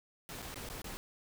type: noise with dropouts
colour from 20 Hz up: pink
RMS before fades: -44 dBFS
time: 0.29-0.97 s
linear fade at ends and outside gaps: 0 ms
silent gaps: 0.42-0.425 / 0.543-0.558 / 0.689-0.699 / 0.818-0.843 s
effects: none